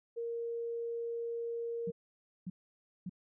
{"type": "tone", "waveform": "sine", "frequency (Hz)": 466.2, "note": "A#4", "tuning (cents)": 0, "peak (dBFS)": -35, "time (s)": [0.16, 1.92], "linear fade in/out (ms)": 20}
{"type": "tone bursts", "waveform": "sine", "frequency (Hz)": 182, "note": "F#3", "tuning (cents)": -28, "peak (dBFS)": -37, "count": 3, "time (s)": [1.87, 3.095], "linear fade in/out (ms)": 5, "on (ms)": 35, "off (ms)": 560}
{"effects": []}